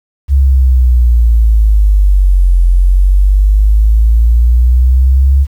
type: exponential two-way sweep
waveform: sine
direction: down then up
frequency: 69.3 to 43.65 to 69.3 Hz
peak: -4 dBFS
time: 0.28-5.47 s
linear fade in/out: 50 ms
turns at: 2.63 s
effects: 7-bit